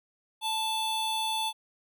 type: tone pair together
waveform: square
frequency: 880 / 3468 Hz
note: A5 / A7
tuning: 0 / -26 cents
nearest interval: 2 octaves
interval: 2374 cents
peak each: -31 / -32 dBFS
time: 0.41-1.53 s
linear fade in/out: 50 ms
effects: none